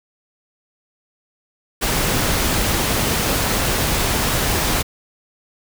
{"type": "noise", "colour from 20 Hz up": "pink", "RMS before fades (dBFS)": -19, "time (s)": [1.81, 4.83], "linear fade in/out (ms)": 20, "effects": []}